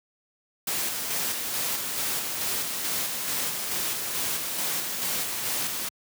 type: noise with tremolo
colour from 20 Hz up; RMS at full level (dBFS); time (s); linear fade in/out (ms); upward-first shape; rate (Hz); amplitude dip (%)
white; -28; 0.67-5.89; 5; square; 2.3; 30
effects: high-pass 100 Hz 12 dB/octave